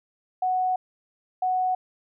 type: tone pair in turn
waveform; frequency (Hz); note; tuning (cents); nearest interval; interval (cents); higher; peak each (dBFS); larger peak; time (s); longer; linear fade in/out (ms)
sine; 740 / 740; F#5 / F#5; 0 / 0; unison; 0; neither; -21; neither; 0.42-0.76 / 1.42-1.75; first; 5
effects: none